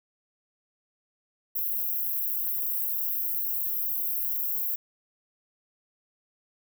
white high-pass noise, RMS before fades -29 dBFS, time 1.55-4.76 s, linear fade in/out 10 ms, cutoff 12000 Hz, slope 96 dB/octave, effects none

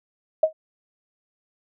sine tone with exponential decay, 631 Hz, D#5, 24 cents sharp, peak -10 dBFS, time 0.43-0.53 s, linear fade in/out 5 ms, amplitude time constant 20 ms, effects none

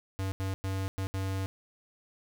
square tone bursts at uneven times, 96 Hz, G2, 36 cents flat, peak -31 dBFS, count 5, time 0.19-0.32 / 0.4-0.54 / 0.64-0.88 / 0.98-1.07 / 1.14-1.46 s, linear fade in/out 0 ms, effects none

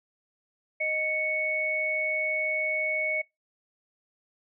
sine tone pair together, 621.1 / 2217 Hz, D#5 / C#7, -3 / 0 cents, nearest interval octave + minor seventh, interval 2203 cents, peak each -32 / -26 dBFS, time 0.8-3.22 s, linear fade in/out 10 ms, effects noise-tail reverb RT60 0.2 s tail -25 dB re dry

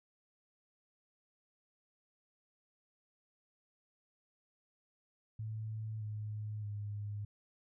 sine tone with pitch steps, 109.4 / 106.35 / 103.38 Hz, A2 / G#2 / G#2, -9 / +42 / -7 cents, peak -38 dBFS, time 5.39-7.25 s, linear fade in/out 5 ms, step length 620 ms, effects none

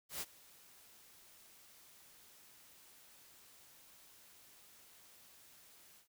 white noise with ADSR envelope, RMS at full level -40 dBFS, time 0.09-6.08 s, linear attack 120 ms, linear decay 39 ms, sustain -22 dB, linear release 110 ms, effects none

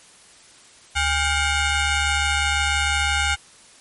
15% pulse ring-modulated tone, 740 Hz, F#5, in tune, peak -9 dBFS, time 0.95-3.36 s, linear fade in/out 20 ms, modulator 667 Hz, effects white hiss -49 dBFS RMS until 3.8 s + MP3 48 kbps

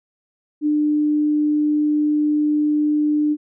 sine tone, 299.4 Hz, D4, 33 cents sharp, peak -15 dBFS, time 0.61-3.37 s, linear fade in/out 50 ms, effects none

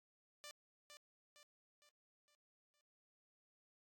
5% pulse tone with echo, 591 Hz, D5, 11 cents sharp, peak -40 dBFS, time 0.44-0.51 s, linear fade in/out 0 ms, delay 460 ms, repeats 5, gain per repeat -6 dB, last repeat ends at 2.81 s, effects AAC 64 kbps

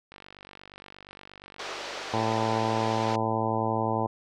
click train, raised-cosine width 0.3 ms, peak -29 dBFS, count 118, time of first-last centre 0.12-2.532 s, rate 48.5 Hz
pink band-pass noise, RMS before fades -37 dBFS, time 1.59-3.16 s, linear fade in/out 5 ms, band 400 to 5600 Hz, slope 24 dB/octave
harmonic tone, 111.4 Hz, A2, 22 cents sharp, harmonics 1 / 2 / 3 / 4 / 5 / 6 / 7 / 8 / 9, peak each -32 / -33 / -34 / -34 / -34 / -35 / -32 / -32 / -34 dBFS, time 2.13-4.07 s, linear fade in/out 10 ms
effects none

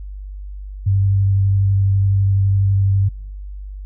sine tone with vibrato, 98 Hz, G2, in tune, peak -12 dBFS, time 0.86-3.09 s, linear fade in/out 10 ms, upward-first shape sine, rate 12 Hz, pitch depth 14 cents each way, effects noise-tail reverb RT60 0.6 s tail -26 dB re dry + added 49 Hz sine -28 dBFS peak until 3.85 s

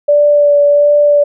sine tone with vibrato, 582 Hz, D5, 16 cents flat, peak -5 dBFS, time 0.08-1.24 s, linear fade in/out 10 ms, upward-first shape sine, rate 1.4 Hz, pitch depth 14 cents each way, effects none

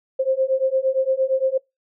sine beating tone pair, 523.3 / 532 Hz, C5 / C5, 0 / +29 cents, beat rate 8.7 Hz, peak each -21 / -20 dBFS, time 0.19-1.58 s, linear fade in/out 10 ms, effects noise-tail reverb RT60 0.2 s tail -25 dB re dry

